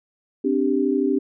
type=chord; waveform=sine; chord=C suspended second; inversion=none; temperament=just; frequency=261.6 / 294.3 / 392.4 Hz; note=C4 / D4 / G4; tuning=0 / +4 / +2 cents; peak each=-22 dBFS; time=0.44-1.19 s; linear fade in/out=10 ms; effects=none